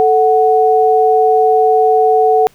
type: tone pair together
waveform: sine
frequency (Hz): 440 / 740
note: A4 / F#5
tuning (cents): 0 / 0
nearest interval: major sixth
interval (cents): 900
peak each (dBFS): -10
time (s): 0-2.47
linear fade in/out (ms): 0
effects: pink hiss -49 dBFS RMS until 2.54 s